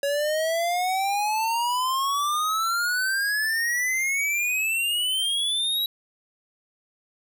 square exponential sweep, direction up, 558 to 3900 Hz, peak -23 dBFS, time 0.03-5.86 s, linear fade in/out 2 ms, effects none

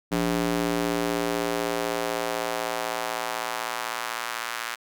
square tone with high-pass filter sweep, 58 Hz, A#1, 8 cents flat, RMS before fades -28 dBFS, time 0.11-4.76 s, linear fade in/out 20 ms, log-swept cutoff 220 to 1400 Hz, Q 1.3, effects none

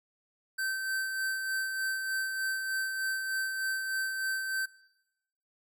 square tone with tremolo, 1548 Hz, G6, 22 cents flat, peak -30 dBFS, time 0.58-4.66 s, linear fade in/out 10 ms, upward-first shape sine, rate 3.3 Hz, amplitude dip 40%, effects noise-tail reverb RT60 0.9 s tail -20 dB re dry

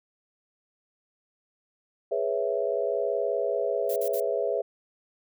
sine chord, C# minor seventh, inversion second, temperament equal, 415.3 / 493.9 / 554.4 / 659.3 Hz, G#4 / B4 / C#5 / E5, 0 / 0 / 0 / 0 cents, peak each -30 dBFS, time 2.11-4.62 s, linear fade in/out 10 ms
violet noise bursts, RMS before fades -37 dBFS, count 3, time 3.89-4.203 s, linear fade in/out 5 ms, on 71 ms, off 50 ms
effects none

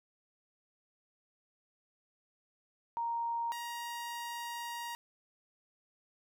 sine / sawtooth tone pair in turn, 932.3 / 944.2 Hz, A#5 / A#5, 0 / +22 cents, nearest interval unison, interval 22 cents, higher second, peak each -32 / -35 dBFS, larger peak first, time 2.97-3.52 / 3.52-4.95 s, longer second, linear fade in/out 0 ms, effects none

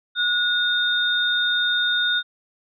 sine tone pair together, 1453 / 3661 Hz, F#6 / A#7, -32 / -32 cents, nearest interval octave + major third, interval 1600 cents, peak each -21 dBFS, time 0.15-2.23 s, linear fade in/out 50 ms, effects none

